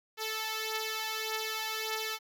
5% pulse beating tone pair, 437.4 / 439.1 Hz, A4 / A4, -10 / -4 cents, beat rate 1.7 Hz, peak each -27 / -23 dBFS, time 0.17-2.19 s, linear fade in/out 50 ms, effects none

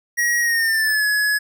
square tone with pitch glide, 1900 to 1692.7 Hz, A#6 to G#6, +33 to +33 cents, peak -17 dBFS, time 0.17-1.39 s, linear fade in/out 20 ms, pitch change -200 cents, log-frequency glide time 0.4-1.06 s, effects none

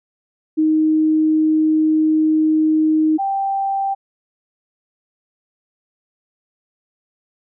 sine tone pair in turn, 312.3 / 784.2 Hz, D#4 / G5, +7 / 0 cents, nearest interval octave + major third, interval 1593 cents, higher second, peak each -12 / -17 dBFS, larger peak first, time 0.57-3.18 / 3.18-3.95 s, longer first, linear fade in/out 20 ms, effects none

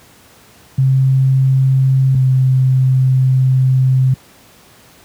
sine tone pair in turn, 132.8 / 130.44 Hz, C3 / C3, +26 / -5 cents, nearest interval unison, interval 31 cents, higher first, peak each -8 dBFS, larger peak neither, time 0.78-2.15 / 2.15-4.14 s, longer second, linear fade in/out 5 ms, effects pink hiss -45 dBFS RMS until 5.04 s + high-pass 80 Hz 12 dB/octave

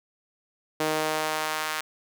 sawtooth tone with high-pass filter sweep, 155.56 Hz, D#3, in tune, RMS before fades -28 dBFS, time 0.8-1.81 s, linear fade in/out 5 ms, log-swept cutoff 410 to 1300 Hz, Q 1.1, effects none

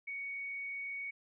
sine tone with frequency modulation, 2233 Hz, C#7, 12 cents sharp, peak -38 dBFS, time 0.07-1.11 s, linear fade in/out 10 ms, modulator 39.5 Hz, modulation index 0.35, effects none

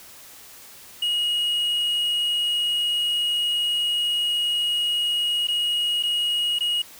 triangle tone with dropouts, 2888 Hz, F#7, 43 cents flat, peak -19 dBFS, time 1.02-6.82 s, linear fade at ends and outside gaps 5 ms, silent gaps 5.472-5.484 / 6.027-6.034 / 6.588-6.606 s, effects white hiss -45 dBFS RMS until 6.99 s

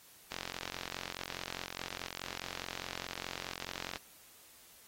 click train, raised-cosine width 0.2 ms, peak -21 dBFS, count 164, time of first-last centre 0.32-3.958 s, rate 44.8 Hz, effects white hiss -59 dBFS RMS until 4.87 s + AAC 48 kbps

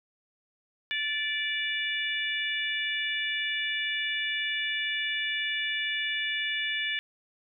harmonic tone, 583 Hz, D5, 13 cents flat, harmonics 3 / 4 / 5 / 6, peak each -32 / -33 / -34 / -35 dBFS, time 0.91-6.99 s, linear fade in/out 0 ms, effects none

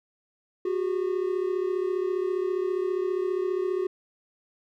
triangle tone pair together, 365.4 / 400.3 Hz, F#4 / G4, -22 / +36 cents, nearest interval major second, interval 158 cents, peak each -24 / -28 dBFS, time 0.65-3.87 s, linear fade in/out 5 ms, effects none

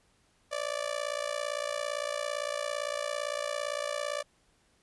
sawtooth tone with amplitude modulation, 584 Hz, D5, 10 cents flat, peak -24 dBFS, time 0.51-4.23 s, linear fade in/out 20 ms, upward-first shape sine, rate 57.7 Hz, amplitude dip 90%, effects pink hiss -68 dBFS RMS until 4.82 s + resampled to 24000 Hz

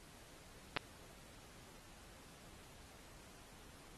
clicks, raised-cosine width 0.3 ms, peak -19 dBFS, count 2, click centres 0.765 / 0.772 s, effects pink hiss -60 dBFS RMS until 3.97 s + AAC 32 kbps

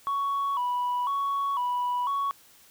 sine tone with vibrato, 1046.5 Hz, C6, in tune, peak -23 dBFS, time 0.07-2.31 s, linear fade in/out 0 ms, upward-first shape square, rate 1 Hz, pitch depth 110 cents each way, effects tanh soft clip ceiling -23 dBFS + white hiss -56 dBFS RMS until 2.7 s

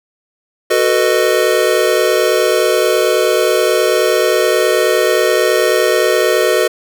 square chord, B dominant seventh, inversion second, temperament just, 370.4 / 444.5 / 493.9 / 617.4 Hz, F#4 / A4 / B4 / D#5, +2 / +18 / 0 / -14 cents, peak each -17 dBFS, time 0.7-6.68 s, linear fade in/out 10 ms, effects none

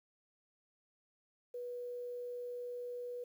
sine tone with quantisation, 488.3 Hz, B4, 20 cents flat, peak -40 dBFS, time 1.54-3.24 s, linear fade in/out 5 ms, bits 11, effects none

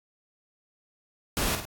pink noise with echo, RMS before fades -27 dBFS, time 1.37-1.55 s, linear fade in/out 0 ms, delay 51 ms, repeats 2, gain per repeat -6 dB, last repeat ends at 1.652 s, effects AAC 64 kbps

